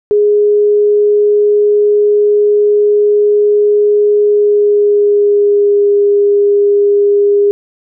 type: tone with pitch glide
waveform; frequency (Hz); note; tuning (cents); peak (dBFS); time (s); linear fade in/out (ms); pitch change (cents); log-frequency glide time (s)
sine; 415.3 to 407; G#4 to G#4; 0 to -35; -6; 0.11-7.51; 0; -35; 4.23-5.9
effects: none